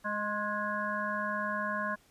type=harmonic tone with a mistuned harmonic; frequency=207.7 Hz; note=G#3; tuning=in tune; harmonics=1 / 3 / 5 / 7 / 8; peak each=-39 / -38 / -35 / -39 / -36 dBFS; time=0.04-1.96 s; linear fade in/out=20 ms; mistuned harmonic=5; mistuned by=+32 cents; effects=pink hiss -64 dBFS RMS until 2.1 s + resampled to 32000 Hz